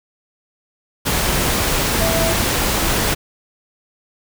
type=tone in noise; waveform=sine; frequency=659.3 Hz; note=E5; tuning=in tune; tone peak=-20 dBFS; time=2-2.34 s; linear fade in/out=20 ms; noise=pink; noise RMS=-18 dBFS; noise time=1.05-3.15 s; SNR=-5 dB; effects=none